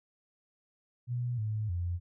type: tone with pitch steps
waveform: sine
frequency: 122 / 107.8 / 87.5 Hz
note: B2 / A2 / F2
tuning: -21 / -35 / +4 cents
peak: -30 dBFS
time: 1.07-2 s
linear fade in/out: 50 ms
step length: 310 ms
effects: none